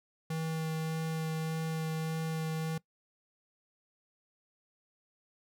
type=tone with vibrato; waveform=square; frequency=160 Hz; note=D#3; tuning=49 cents sharp; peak=-33 dBFS; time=0.3-2.78 s; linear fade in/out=5 ms; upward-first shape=sine; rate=1.7 Hz; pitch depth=9 cents each way; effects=noise-tail reverb RT60 0.1 s tail -21 dB re dry